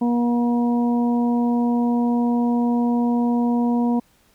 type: harmonic tone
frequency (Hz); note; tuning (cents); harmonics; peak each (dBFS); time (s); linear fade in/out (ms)
239.1; A#3; +44; 1 / 2 / 3 / 4; -17 / -29 / -30 / -31; 0.01-4; 10
effects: pink hiss -59 dBFS RMS until 4.34 s